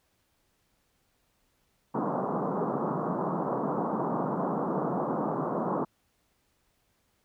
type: band-pass noise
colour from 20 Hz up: pink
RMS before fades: -30 dBFS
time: 1.94-5.85 s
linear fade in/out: 10 ms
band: 150 to 1200 Hz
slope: 48 dB/octave
effects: pink hiss -72 dBFS RMS until 7.24 s